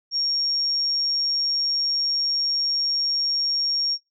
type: tone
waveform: sine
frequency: 5550 Hz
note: F8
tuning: 12 cents flat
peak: -21 dBFS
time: 0.11-3.98 s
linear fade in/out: 50 ms
effects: noise-tail reverb RT60 0.2 s tail -19 dB re dry